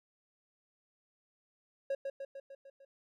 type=tone with echo; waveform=triangle; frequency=548 Hz; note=C#5; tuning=20 cents flat; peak=-29 dBFS; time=1.9-1.95 s; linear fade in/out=5 ms; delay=150 ms; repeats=6; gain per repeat=-4 dB; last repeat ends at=2.85 s; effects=none